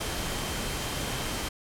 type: tone in noise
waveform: sine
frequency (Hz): 3137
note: G7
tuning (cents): +1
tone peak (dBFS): -43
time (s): 0-1.49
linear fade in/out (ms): 10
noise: pink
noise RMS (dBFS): -32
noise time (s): 0-1.49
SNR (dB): -14
effects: low-pass 12000 Hz 12 dB/octave